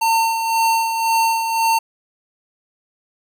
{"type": "tone with tremolo", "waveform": "square", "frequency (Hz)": 906, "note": "A#5", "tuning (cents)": -50, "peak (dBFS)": -14, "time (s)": [0.01, 1.79], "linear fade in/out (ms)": 10, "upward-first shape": "sine", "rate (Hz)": 1.9, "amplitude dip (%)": 50, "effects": []}